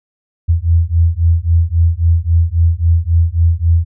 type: beating tone pair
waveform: sine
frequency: 82 / 85.7 Hz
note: E2 / F2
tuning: -9 / -32 cents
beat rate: 3.7 Hz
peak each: -12 dBFS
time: 0.48-3.85 s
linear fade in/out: 20 ms
effects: none